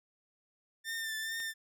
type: tone with vibrato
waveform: sawtooth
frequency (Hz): 1790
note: A6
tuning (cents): +29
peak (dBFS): -32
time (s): 0.84-1.54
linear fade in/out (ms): 50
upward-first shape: triangle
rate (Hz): 2.3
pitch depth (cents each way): 37
type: click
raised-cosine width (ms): 0.2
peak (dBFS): -32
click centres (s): 1.402
effects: none